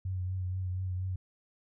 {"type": "tone with vibrato", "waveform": "sine", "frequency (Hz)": 92.4, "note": "F#2", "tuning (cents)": -2, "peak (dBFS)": -31, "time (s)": [0.05, 1.16], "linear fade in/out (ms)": 5, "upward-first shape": "triangle", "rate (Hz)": 4.2, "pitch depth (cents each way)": 36, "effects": []}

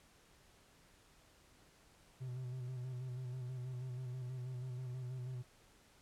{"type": "tone with vibrato", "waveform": "triangle", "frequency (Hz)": 126.5, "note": "B2", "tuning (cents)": 42, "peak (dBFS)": -39, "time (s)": [2.2, 5.43], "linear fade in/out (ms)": 20, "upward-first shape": "square", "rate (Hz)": 6.2, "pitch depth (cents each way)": 37, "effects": ["pink hiss -66 dBFS RMS until 6.01 s", "low-pass 11000 Hz 12 dB/octave"]}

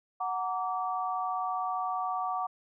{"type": "chord", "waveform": "sine", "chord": "Gb augmented", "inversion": "none", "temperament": "just", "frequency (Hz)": [740, 925, 1156.2], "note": ["Gb5", "Bb5", "D6"], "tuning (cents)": [0, -14, -27], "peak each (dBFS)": [-32, -38, -33], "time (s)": [0.2, 2.47], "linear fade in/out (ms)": 10, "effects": []}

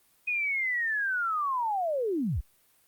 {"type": "linear sweep", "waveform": "sine", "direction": "down", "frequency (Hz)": [2500, 40.87], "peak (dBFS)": -26, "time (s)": [0.27, 2.41], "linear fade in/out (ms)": 10, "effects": ["white hiss -65 dBFS RMS until 2.87 s", "Opus 32 kbps"]}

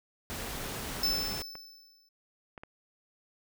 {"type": "noise", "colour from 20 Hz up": "pink", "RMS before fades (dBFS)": -38, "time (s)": [0.3, 1.42], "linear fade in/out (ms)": 0}
{"type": "tone with exponential decay", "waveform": "square", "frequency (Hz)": 5274, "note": "E8", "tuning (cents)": 0, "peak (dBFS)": -25, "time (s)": [1.03, 2.09], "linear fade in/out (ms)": 5, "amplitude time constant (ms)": 230}
{"type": "clicks", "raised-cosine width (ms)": 0.5, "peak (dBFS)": -29, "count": 4, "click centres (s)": [1.311, 1.554, 2.578, 2.635]}
{"effects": []}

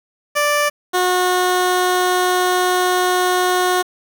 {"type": "tone pair in turn", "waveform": "15% pulse", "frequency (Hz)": [587.3, 363.5], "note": ["D5", "F#4"], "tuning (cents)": [0, -31], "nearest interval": "minor sixth", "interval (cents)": 831, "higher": "first", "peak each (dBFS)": -8, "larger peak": "neither", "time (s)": [[0.35, 0.7], [0.93, 3.83]], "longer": "second", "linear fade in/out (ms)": 20, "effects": ["7-bit"]}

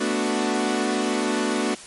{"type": "chord", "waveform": "sawtooth", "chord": "B minor seventh", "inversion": "third", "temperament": "equal", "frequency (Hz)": [220, 246.9, 293.7, 370], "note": ["A3", "B3", "D4", "F#4"], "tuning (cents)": [0, 0, 0, 0], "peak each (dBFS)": -23, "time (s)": [0, 1.75], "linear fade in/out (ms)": 10, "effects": ["white hiss -41 dBFS RMS until 1.86 s", "MP3 48 kbps"]}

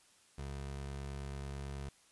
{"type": "tone", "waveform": "25% pulse", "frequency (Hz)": 69.2, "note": "C#2", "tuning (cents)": -2, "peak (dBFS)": -37, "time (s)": [0.38, 1.89], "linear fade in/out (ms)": 5, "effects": ["white hiss -66 dBFS RMS until 2.11 s", "resampled to 24000 Hz"]}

